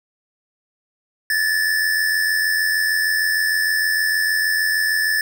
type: tone pair together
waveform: square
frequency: 1738.5 / 1825 Hz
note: A6 / A#6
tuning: -21 / -37 cents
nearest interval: minor second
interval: 84 cents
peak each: -18 / -26 dBFS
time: 1.3-5.21 s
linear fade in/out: 2 ms
effects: none